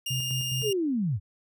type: tone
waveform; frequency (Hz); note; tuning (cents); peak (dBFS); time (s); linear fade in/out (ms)
sawtooth; 2821; F7; +17; -26; 0.06-0.73; 5
type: tone with tremolo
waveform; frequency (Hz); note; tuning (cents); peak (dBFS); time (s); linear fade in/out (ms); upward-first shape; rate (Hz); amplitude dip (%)
sine; 130.81; C3; 0; -28; 0.1-0.71; 10; square; 4.8; 55
type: linear sweep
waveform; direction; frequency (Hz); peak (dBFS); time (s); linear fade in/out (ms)
sine; down; 454.2 to 84; -24; 0.62-1.2; 50
effects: none